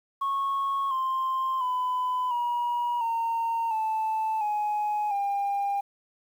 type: tone with pitch steps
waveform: sine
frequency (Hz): 1099 / 1050.6 / 1004.3 / 960.1 / 917.8 / 877.3 / 838.7 / 801.7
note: C#6 / C6 / B5 / B5 / A#5 / A5 / G#5 / G5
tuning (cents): -15 / +7 / +29 / -49 / -27 / -5 / +17 / +39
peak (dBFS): -23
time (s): 0.21-5.81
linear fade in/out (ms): 10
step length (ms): 700
effects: tanh soft clip ceiling -22 dBFS + 9-bit